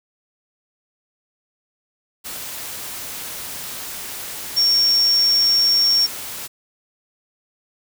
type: tone in noise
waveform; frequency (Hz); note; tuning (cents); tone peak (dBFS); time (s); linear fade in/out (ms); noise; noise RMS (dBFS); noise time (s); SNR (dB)
sine; 5510; F8; -24; -13; 4.56-6.07; 20; white; -31; 2.24-6.48; +15
effects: none